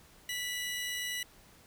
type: tone pair together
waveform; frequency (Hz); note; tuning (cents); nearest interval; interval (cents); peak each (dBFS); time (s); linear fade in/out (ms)
sawtooth; 1975.5 / 2919; B6 / F#7; 0 / -24; perfect fifth; 676; -33 / -35; 0.29-1.23; 2
effects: pink hiss -59 dBFS RMS until 1.66 s